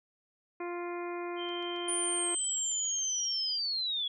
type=harmonic tone; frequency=349.2 Hz; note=F4; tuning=in tune; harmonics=1 / 2 / 3 / 4 / 5 / 6 / 7; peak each=-36 / -43 / -43 / -49 / -53 / -49 / -50 dBFS; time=0.6-2.35 s; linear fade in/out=5 ms
type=tone; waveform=sine; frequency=3136 Hz; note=G7; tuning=in tune; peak=-39 dBFS; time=1.36-3.6 s; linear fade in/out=50 ms
type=click train; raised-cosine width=0.2 ms; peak=-40 dBFS; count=12; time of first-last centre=1.49-2.989 s; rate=7.34 Hz
type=linear sweep; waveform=sine; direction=down; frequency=9540 to 3322 Hz; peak=-30 dBFS; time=1.88-4.08 s; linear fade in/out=5 ms
effects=none